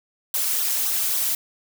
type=noise with flanger; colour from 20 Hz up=blue; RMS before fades=-23 dBFS; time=0.34-1.35 s; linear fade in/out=2 ms; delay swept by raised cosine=0.41 to 2.81 ms; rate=3.7 Hz; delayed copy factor=-0.65; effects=none